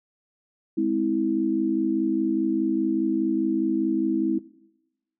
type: chord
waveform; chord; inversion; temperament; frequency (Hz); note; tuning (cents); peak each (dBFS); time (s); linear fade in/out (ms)
sine; Ab augmented; none; just; 207.7 / 259.6 / 324.5; Ab3 / C4 / E4; 0 / -13 / -27; -28 / -27 / -22; 0.77-4.39; 10
effects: noise-tail reverb RT60 0.9 s tail -18 dB re dry